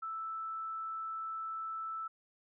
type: tone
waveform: sine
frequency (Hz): 1318.5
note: E6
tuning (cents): 0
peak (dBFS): -37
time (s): 0.02-2.08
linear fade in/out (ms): 10
effects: none